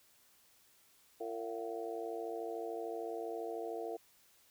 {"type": "harmonic tone with a mistuned harmonic", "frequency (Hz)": 113.9, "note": "A#2", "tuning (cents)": -40, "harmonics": [3, 4, 5, 6, 7], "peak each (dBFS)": [-45, -41, -52, -44, -49], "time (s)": [1.2, 3.97], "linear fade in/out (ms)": 10, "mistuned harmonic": 7, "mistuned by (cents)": -91, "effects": ["white hiss -67 dBFS RMS until 4.5 s"]}